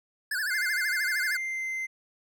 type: tone with vibrato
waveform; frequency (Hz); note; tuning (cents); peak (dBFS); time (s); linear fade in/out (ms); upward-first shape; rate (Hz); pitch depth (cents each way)
square; 1600; G6; +35; -28; 0.31-1.37; 5; sine; 13; 170
type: tone with pitch glide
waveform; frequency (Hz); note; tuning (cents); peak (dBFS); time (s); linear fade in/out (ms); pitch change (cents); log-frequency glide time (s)
triangle; 2093 to 2075; C7 to C7; 0 to -15; -28; 0.5-1.87; 20; -15; 1.43-1.65
effects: none